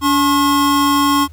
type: tone pair together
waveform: square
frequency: 285.7 / 1079.4 Hz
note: D4 / C#6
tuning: -48 / -46 cents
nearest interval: octave + major seventh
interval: 2302 cents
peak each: -15 dBFS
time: 0.01-1.28 s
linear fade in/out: 50 ms
effects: added 79 Hz sine -35 dBFS peak until 1.32 s + pink hiss -54 dBFS RMS until 1.32 s